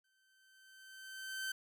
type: tone with exponential growth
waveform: sawtooth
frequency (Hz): 1544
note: G6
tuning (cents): -27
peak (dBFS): -33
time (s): 0.04-1.52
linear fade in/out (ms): 5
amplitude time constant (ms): 320
effects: none